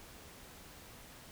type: silence
effects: pink hiss -54 dBFS RMS until 1.31 s